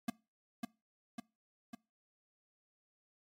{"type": "tone with echo", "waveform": "square", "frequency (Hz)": 233.1, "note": "A#3", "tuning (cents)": 0, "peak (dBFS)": -32, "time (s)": [0.08, 0.1], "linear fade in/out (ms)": 5, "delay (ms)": 550, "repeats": 3, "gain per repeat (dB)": -4, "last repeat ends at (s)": 1.75, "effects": ["noise-tail reverb RT60 0.3 s tail -23 dB re dry", "MP3 64 kbps"]}